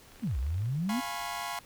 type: click train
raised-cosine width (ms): 0.3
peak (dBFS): -38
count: 15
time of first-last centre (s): 0.12-0.658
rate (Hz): 26
type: exponential two-way sweep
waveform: sine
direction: down then up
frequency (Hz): 268.8 to 59.2 to 268.8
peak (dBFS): -28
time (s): 0.22-1.01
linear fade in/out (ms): 20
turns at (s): 0.38
type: chord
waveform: sawtooth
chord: C# dominant seventh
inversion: first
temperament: equal with one note detuned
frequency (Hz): 698.5 / 830.6 / 987.8 / 1089.7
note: E#5 / G#5 / B5 / C#6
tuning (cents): 0 / 0 / 0 / -30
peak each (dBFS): -36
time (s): 0.89-1.59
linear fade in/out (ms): 2
effects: pink hiss -55 dBFS RMS until 1.65 s